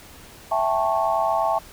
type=chord; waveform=sine; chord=A dominant seventh; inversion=second; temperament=just; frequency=660 / 792 / 880 / 1100 Hz; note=E5 / G5 / A5 / C#6; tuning=+2 / +18 / 0 / -14 cents; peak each=-23 / -25 / -24 / -26 dBFS; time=0.51-1.59 s; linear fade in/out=10 ms; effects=pink hiss -45 dBFS RMS until 1.72 s